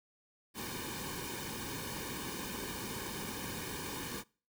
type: noise with comb filter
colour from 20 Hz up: pink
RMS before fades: -41 dBFS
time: 0.54-4.24 s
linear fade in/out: 50 ms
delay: 1.5 ms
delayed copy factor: -0.8
effects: noise-tail reverb RT60 0.4 s tail -24 dB re dry